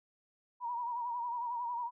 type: tone with vibrato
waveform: sine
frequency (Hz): 957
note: A#5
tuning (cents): +45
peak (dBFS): -34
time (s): 0.6-1.91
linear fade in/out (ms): 50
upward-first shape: sine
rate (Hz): 11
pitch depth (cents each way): 60
effects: none